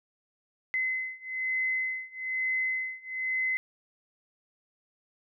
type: beating tone pair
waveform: sine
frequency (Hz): 2043 / 2044.1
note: C7 / C7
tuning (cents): -42 / -41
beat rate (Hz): 1.1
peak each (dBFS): -32 / -31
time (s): 0.74-3.57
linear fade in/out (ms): 0
effects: none